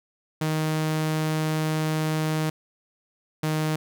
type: tone pair in turn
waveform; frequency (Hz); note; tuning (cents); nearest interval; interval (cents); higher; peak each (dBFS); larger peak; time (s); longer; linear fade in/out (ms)
sawtooth; 156.3 / 155.54; D#3 / D#3; +8 / 0; unison; 8; first; -19; neither; 0.41-2.5 / 3.43-3.76; first; 5
effects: none